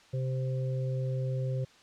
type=harmonic tone; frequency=130.5 Hz; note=C3; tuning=4 cents flat; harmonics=1 / 3 / 4; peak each=-29 / -43 / -39 dBFS; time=0.13-1.65 s; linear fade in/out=10 ms; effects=white hiss -58 dBFS RMS until 1.82 s + low-pass 5000 Hz 12 dB/octave